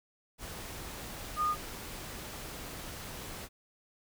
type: tone in noise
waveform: sine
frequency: 1224 Hz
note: D#6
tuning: 29 cents flat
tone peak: -27 dBFS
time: 1.36-1.56 s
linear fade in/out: 50 ms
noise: pink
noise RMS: -43 dBFS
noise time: 0.38-3.49 s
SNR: +13 dB
effects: none